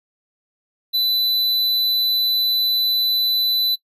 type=tone; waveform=square; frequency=3996 Hz; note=B7; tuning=20 cents sharp; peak=-17 dBFS; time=0.93-3.76 s; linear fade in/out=20 ms; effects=noise-tail reverb RT60 0.1 s tail -22 dB re dry + resampled to 32000 Hz